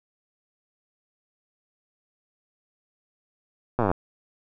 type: slowing click train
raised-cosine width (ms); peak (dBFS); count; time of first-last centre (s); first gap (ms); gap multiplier
1; -9; 14; 3.79-3.915; 8; 1.03
effects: none